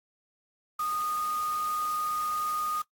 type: tone in noise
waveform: sine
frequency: 1232 Hz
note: D#6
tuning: 17 cents flat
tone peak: -28 dBFS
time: 0.79-2.82 s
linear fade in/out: 5 ms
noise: white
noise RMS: -43 dBFS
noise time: 0.79-2.82 s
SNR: +12 dB
effects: noise-tail reverb RT60 0.1 s tail -19 dB re dry + AAC 64 kbps